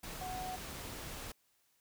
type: tone in noise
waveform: sine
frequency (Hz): 740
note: F#5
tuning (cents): 0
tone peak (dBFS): -40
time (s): 0.21-0.56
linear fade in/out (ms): 5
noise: pink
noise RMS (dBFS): -45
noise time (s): 0.03-1.32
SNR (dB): +2
effects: white hiss -74 dBFS RMS until 1.8 s